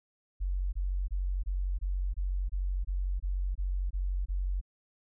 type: tone bursts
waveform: sine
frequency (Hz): 46.25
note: F#1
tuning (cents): 0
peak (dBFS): -28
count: 12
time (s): 0.4-4.613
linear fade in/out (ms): 20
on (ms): 330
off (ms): 23
effects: none